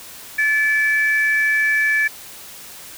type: tone pair together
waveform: sine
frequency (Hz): 1733.5 / 2311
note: A6 / D7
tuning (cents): -26 / -28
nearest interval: perfect fourth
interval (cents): 498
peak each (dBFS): -15 / -20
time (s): 0.38-2.08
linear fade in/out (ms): 10
effects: tanh soft clip ceiling -7 dBFS + white hiss -38 dBFS RMS until 2.97 s